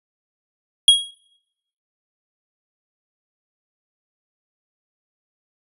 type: tone with exponential decay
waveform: square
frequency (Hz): 3295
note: G#7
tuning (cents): -14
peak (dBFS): -5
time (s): 0.88-1.11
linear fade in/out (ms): 2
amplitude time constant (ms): 49
effects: noise-tail reverb RT60 0.9 s tail -26 dB re dry + resampled to 32000 Hz